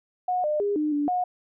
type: tone with pitch steps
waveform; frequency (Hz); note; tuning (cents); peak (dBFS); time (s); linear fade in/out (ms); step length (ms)
sine; 728 / 603 / 407.2 / 302.7 / 291.4 / 724; F#5 / D5 / G#4 / D#4 / D4 / F#5; -28 / +46 / -34 / -48 / -13 / -38; -22; 0.28-1.24; 5; 160
effects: none